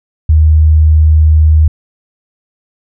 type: tone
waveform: sine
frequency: 77.78 Hz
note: D#2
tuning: in tune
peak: -3 dBFS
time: 0.29-1.68 s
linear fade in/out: 5 ms
effects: none